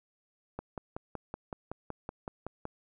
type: click train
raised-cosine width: 1 ms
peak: -23 dBFS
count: 12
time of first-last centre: 0.59-2.654 s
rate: 5.33 Hz
effects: none